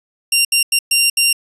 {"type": "tone bursts at uneven times", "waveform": "15% pulse", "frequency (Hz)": 2771, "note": "F7", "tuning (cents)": -14, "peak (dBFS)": -4, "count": 5, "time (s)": [[0.32, 0.45], [0.52, 0.63], [0.72, 0.79], [0.91, 1.1], [1.17, 1.33]], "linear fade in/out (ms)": 5, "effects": ["resampled to 32000 Hz"]}